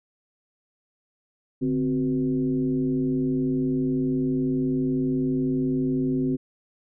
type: tone with frequency modulation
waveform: sine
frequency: 260 Hz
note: C4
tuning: 11 cents flat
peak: -21 dBFS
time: 1.61-6.37 s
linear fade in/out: 20 ms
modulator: 114 Hz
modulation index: 0.82
effects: none